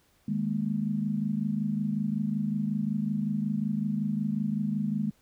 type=chord; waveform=sine; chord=D# suspended fourth; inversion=none; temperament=equal; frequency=155.56 / 207.7 / 233.1 Hz; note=D#3 / G#3 / A#3; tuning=0 / 0 / 0 cents; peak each=-33 / -28 / -33 dBFS; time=0.28-5.11 s; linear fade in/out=5 ms; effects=pink hiss -66 dBFS RMS until 5.21 s